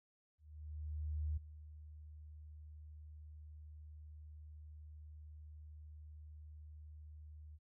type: tone with ADSR envelope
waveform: sine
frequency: 76.1 Hz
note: D#2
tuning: 38 cents flat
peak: -35 dBFS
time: 0.38-7.59 s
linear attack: 990 ms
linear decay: 9 ms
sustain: -16 dB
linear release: 42 ms
effects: none